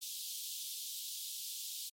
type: high-pass noise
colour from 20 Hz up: pink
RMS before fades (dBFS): -43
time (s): 0.01-1.9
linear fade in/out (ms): 20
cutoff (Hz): 3200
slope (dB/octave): 48
effects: MP3 64 kbps